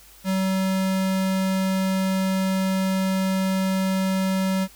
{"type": "tone", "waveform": "square", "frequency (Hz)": 190, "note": "F#3", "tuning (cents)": 46, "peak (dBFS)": -21, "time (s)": [0.24, 4.68], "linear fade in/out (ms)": 50, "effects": ["added 50 Hz sine -54 dBFS peak until 4.75 s", "white hiss -50 dBFS RMS until 4.75 s"]}